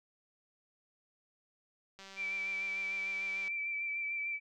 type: click train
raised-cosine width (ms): 0.2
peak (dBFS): -34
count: 290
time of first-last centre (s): 1.99-3.48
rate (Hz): 194
type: tone with vibrato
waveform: sine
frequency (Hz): 2332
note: D7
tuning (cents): -13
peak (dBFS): -34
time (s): 2.16-4.4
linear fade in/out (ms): 50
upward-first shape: triangle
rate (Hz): 6.7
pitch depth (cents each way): 31
effects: none